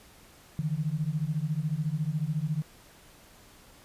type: beating tone pair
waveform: sine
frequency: 146.83 / 160.83 Hz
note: D3 / E3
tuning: 0 / -42 cents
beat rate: 14 Hz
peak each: -30 dBFS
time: 0.59-2.62 s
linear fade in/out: 0 ms
effects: pink hiss -55 dBFS RMS until 3.84 s + resampled to 32000 Hz